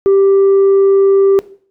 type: tone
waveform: sine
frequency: 392 Hz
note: G4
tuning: in tune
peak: -4 dBFS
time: 0.06-1.39 s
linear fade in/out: 0 ms
effects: noise-tail reverb RT60 0.5 s tail -19 dB re dry + tanh soft clip ceiling -5 dBFS